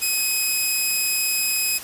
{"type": "tone", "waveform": "5% pulse", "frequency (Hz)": 2528, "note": "D#7", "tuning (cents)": 27, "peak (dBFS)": -10, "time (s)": [0.01, 1.79], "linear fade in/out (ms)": 20, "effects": ["white hiss -36 dBFS RMS until 1.83 s", "resampled to 32000 Hz"]}